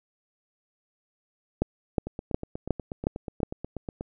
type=two click trains; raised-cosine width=2 ms; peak=-9 / -20 dBFS; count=6 / 17; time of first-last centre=1.62-3.432 / 2.07-4.009 s; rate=2.76 / 8.25 Hz; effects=none